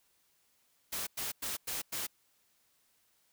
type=noise bursts; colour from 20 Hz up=white; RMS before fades=-37 dBFS; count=5; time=0.92-2.07 s; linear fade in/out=10 ms; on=150 ms; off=100 ms; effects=white hiss -72 dBFS RMS until 3.32 s